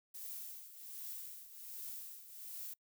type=noise with tremolo; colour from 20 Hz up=violet; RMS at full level=-45 dBFS; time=0.14-2.74 s; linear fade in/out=10 ms; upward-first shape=triangle; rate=1.3 Hz; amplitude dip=75%; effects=noise-tail reverb RT60 0.1 s tail -24 dB re dry